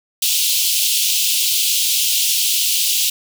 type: high-pass noise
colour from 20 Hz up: pink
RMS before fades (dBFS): -17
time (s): 0.22-3.1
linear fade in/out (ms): 5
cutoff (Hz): 2800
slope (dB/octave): 48
effects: none